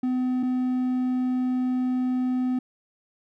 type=tone pair in turn; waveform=triangle; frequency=253.4 / 253.4 Hz; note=B3 / B3; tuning=+45 / +45 cents; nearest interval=unison; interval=0 cents; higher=neither; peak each=-20 dBFS; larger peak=neither; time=0.03-0.43 / 0.43-2.59 s; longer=second; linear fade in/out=5 ms; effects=none